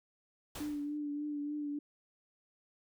pink noise with exponential decay, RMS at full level -41 dBFS, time 0.55-0.98 s, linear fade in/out 5 ms, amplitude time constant 92 ms
sine tone with vibrato, 293.7 Hz, D4, in tune, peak -35 dBFS, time 0.6-1.79 s, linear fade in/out 5 ms, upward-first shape triangle, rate 3.4 Hz, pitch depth 33 cents each way
effects none

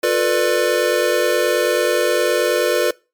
square chord, B half-diminished seventh, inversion second, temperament just, 355.6 / 444.5 / 493.9 / 592.7 Hz, F4 / A4 / B4 / D5, +31 / +18 / 0 / +16 cents, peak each -22 / -22 / -19 / -21 dBFS, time 0.03-2.91 s, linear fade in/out 5 ms, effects noise-tail reverb RT60 0.3 s tail -24 dB re dry + MP3 96 kbps

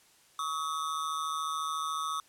square ring-modulated tone, 1200 Hz, D6, 37 cents sharp, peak -29 dBFS, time 0.39-2.2 s, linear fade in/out 2 ms, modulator 77 Hz, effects white hiss -62 dBFS RMS until 2.28 s + low-pass 11000 Hz 12 dB/octave

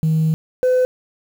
sine tone pair in turn, 158.4 / 507 Hz, D#3 / B4, +31 / +45 cents, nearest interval octave + minor sixth, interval 2014 cents, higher second, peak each -12 / -10 dBFS, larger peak second, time 0.03-0.34 / 0.63-0.85 s, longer first, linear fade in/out 0 ms, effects tanh soft clip ceiling -11 dBFS + 7-bit

